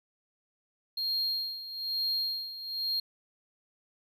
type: tone with tremolo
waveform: triangle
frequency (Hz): 4230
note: C8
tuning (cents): +18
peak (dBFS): -26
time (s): 0.97-3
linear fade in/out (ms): 5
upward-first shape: sine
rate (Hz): 1.1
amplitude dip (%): 75
effects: none

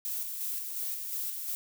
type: noise with tremolo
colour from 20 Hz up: violet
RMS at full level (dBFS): -34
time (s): 0.05-1.55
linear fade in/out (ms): 0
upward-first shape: square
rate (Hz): 2.8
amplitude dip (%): 35
effects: none

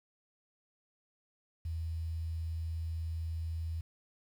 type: tone with quantisation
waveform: sine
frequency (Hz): 81.7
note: E2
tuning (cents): -15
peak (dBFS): -34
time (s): 1.65-3.81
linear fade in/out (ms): 5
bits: 10
effects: none

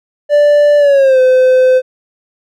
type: tone with pitch glide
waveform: triangle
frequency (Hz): 586 to 513.1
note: D5 to C5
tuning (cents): -4 to -34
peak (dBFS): -3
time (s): 0.29-1.82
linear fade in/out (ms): 50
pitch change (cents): -230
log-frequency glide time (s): 0.78-1.2
effects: none

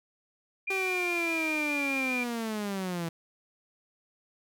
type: tone with vibrato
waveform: sine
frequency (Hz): 2389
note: D7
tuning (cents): +29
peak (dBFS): -29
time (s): 0.67-2.24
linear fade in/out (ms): 10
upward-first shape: square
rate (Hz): 4.9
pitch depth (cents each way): 9
type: linear sweep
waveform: sawtooth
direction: down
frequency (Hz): 387.9 to 163.3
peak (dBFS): -27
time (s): 0.7-3.09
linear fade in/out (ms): 5
effects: none

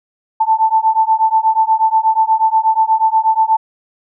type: beating tone pair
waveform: sine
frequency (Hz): 880 / 888.3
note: A5 / A5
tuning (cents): 0 / +16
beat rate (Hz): 8.3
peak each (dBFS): -13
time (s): 0.4-3.57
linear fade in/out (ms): 10
effects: none

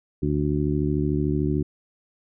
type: harmonic tone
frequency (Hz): 73.42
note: D2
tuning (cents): 0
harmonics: 1 / 2 / 3 / 4 / 5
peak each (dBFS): -28 / -25 / -30 / -26 / -28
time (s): 0.22-1.63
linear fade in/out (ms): 10
effects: none

